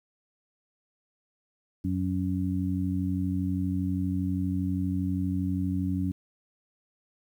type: harmonic tone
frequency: 92.5 Hz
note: F#2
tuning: in tune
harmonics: 1 / 2 / 3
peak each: -30 / -30 / -30 dBFS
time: 1.84-6.12 s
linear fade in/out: 10 ms
effects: 10-bit

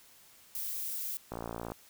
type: noise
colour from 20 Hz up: violet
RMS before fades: -37 dBFS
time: 0.55-1.17 s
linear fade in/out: 0 ms
type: click train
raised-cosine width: 1 ms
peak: -24 dBFS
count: 24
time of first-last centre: 1.32-1.719 s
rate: 57.6 Hz
effects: white hiss -59 dBFS RMS until 1.89 s

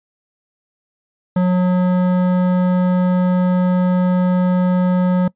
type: tone with hard clipping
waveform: sine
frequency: 181.5 Hz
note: F#3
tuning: 33 cents flat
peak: -14 dBFS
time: 1.36-5.28 s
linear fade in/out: 5 ms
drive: 13 dB
effects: noise-tail reverb RT60 0.1 s tail -22 dB re dry + resampled to 8000 Hz

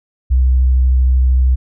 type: tone with vibrato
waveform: sine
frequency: 64 Hz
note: C2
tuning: 38 cents flat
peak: -7 dBFS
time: 0.3-1.56 s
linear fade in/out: 20 ms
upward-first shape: sine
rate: 13 Hz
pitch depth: 15 cents each way
effects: tanh soft clip ceiling -5 dBFS

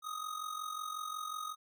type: tone with amplitude modulation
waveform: square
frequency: 1250 Hz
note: D#6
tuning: 8 cents sharp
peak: -36 dBFS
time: 0.02-1.56 s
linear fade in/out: 50 ms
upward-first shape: sine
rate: 45.5 Hz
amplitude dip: 70%
effects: none

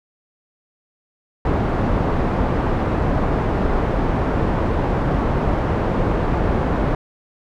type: low-pass noise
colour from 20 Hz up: pink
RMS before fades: -19 dBFS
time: 1.45-6.95 s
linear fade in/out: 2 ms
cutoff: 1000 Hz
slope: 12 dB/octave
effects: none

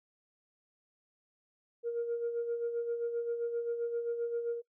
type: tone with tremolo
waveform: sine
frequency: 470 Hz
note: A#4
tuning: 14 cents sharp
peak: -28 dBFS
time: 1.83-4.62 s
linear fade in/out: 50 ms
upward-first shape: sine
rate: 7.6 Hz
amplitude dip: 55%
effects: noise-tail reverb RT60 0.1 s tail -23 dB re dry + tanh soft clip ceiling -27 dBFS

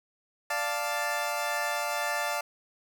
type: chord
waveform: 20% pulse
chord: D minor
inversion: none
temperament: equal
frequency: 587.3 / 698.5 / 880 Hz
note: D5 / F5 / A5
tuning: 0 / 0 / 0 cents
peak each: -28 dBFS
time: 0.5-2.41 s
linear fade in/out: 5 ms
effects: none

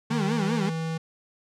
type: tone with pitch glide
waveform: square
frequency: 154.9 to 162.13 Hz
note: D#3 to E3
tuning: -7 to -28 cents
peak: -28 dBFS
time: 0.1-0.98 s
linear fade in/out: 10 ms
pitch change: +79 cents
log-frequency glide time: 0.21-0.43 s
type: tone with vibrato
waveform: 35% pulse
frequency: 213.9 Hz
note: A3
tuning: 49 cents flat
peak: -23 dBFS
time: 0.1-0.7 s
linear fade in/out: 10 ms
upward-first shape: sine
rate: 5.1 Hz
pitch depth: 190 cents each way
effects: low-pass 7000 Hz 12 dB/octave

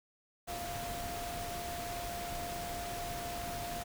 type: tone in noise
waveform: sine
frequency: 697 Hz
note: F5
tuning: 4 cents flat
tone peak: -40 dBFS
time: 0.47-3.84 s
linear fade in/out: 20 ms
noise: pink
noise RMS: -42 dBFS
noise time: 0.47-3.84 s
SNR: -1 dB
effects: none

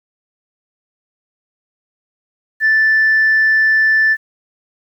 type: tone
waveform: sine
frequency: 1760 Hz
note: A6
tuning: in tune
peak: -8 dBFS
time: 2.6-4.17 s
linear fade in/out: 50 ms
effects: tanh soft clip ceiling -6 dBFS + 8-bit

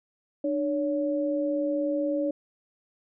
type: tone pair together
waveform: sine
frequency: 299.9 / 563.9 Hz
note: D4 / C#5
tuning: +36 / +30 cents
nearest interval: major seventh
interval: 1094 cents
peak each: -27 dBFS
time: 0.44-2.31 s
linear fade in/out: 5 ms
effects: none

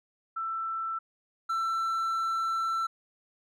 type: tone pair in turn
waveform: sine / triangle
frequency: 1332 / 1337.9 Hz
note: E6 / E6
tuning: +18 / +25 cents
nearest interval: unison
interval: 7 cents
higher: second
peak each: -30 / -25 dBFS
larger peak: second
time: 0.36-0.99 / 1.49-2.87 s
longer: second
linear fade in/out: 10 ms
effects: none

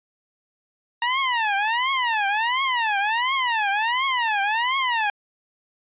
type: tone with vibrato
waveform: 20% pulse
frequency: 928 Hz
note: A#5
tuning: 8 cents flat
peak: -15 dBFS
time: 1.02-5.1 s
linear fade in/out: 2 ms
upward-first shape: triangle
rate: 1.4 Hz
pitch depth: 300 cents each way
effects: resampled to 8000 Hz

